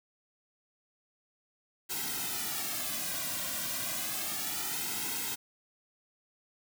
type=noise with flanger; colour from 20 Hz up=white; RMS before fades=-35 dBFS; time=1.89-5.36 s; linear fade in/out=20 ms; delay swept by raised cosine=1.7 to 2.34 ms; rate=0.31 Hz; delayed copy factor=-0.95; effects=none